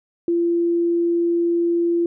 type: tone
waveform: sine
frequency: 341.6 Hz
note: F4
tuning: 38 cents flat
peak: -16 dBFS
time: 0.28-2.06 s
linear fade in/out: 2 ms
effects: none